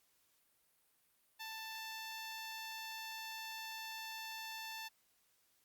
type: tone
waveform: 10% pulse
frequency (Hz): 885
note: A5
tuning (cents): +10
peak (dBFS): -36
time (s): 1.39-4.89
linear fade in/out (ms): 20
effects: white hiss -75 dBFS RMS until 5.64 s + Opus 48 kbps

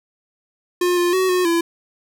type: tone with pitch steps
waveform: square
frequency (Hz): 356.2 / 351 / 374.4 / 363.3 / 337.3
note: F4 / F4 / F#4 / F#4 / E4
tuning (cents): +34 / +9 / +20 / -32 / +40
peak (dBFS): -16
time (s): 0.81-1.61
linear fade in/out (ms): 5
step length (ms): 160
effects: none

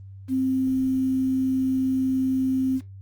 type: tone with quantisation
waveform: sine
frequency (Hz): 261.6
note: C4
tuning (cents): 0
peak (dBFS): -20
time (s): 0.28-2.81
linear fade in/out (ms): 50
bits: 8
effects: added 97 Hz sine -39 dBFS peak until 3.01 s + Opus 24 kbps

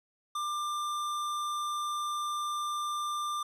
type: tone with hard clipping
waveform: sine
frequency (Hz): 1191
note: D6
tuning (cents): +24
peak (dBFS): -33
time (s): 0.35-3.43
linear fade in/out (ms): 5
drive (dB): 15
effects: none

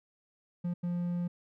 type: tone bursts at uneven times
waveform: triangle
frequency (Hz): 175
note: F3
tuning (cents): +4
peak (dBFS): -28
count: 2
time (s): 0.64-0.74 / 0.83-1.28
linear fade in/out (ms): 10
effects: none

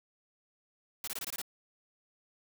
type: noise bursts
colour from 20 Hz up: white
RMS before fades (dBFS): -38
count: 7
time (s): 1.04-1.417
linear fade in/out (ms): 2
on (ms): 35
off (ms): 22
effects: none

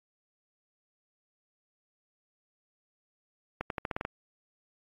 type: accelerating click train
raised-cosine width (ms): 0.5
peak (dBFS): -17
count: 8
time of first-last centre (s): 3.61-4.051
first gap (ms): 92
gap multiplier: 0.87
effects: AAC 32 kbps

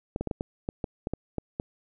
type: clicks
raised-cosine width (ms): 2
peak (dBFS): -16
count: 11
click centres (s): 0.161 / 0.21 / 0.273 / 0.312 / 0.409 / 0.689 / 0.842 / 1.071 / 1.136 / 1.383 / 1.599
effects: none

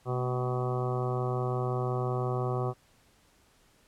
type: harmonic tone with a mistuned harmonic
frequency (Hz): 125.7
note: B2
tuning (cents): +31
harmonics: 1 / 2 / 3 / 4 / 5 / 6 / 7 / 8 / 9 / 10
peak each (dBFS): -30 / -43 / -34 / -38 / -41 / -38 / -49 / -45 / -40 / -45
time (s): 0.05-2.74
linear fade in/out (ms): 50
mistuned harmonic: 2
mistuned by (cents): -110
effects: pink hiss -64 dBFS RMS until 3.87 s + low-pass 12000 Hz 12 dB/octave

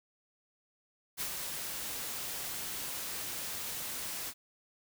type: noise with ADSR envelope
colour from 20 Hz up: white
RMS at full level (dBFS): -35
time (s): 1.17-4.34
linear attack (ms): 39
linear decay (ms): 80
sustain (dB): -4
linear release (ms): 58
effects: none

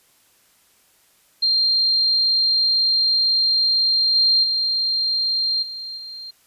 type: tone with level steps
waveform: sine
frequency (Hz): 4186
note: C8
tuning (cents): 0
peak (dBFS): -15 / -13 / -18 / -29 / -32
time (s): 1.42-6.31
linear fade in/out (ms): 10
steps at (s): 4.15 / 4.43 / 5.62 / 5.97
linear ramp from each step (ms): 10
effects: white hiss -58 dBFS RMS until 6.46 s + resampled to 32000 Hz

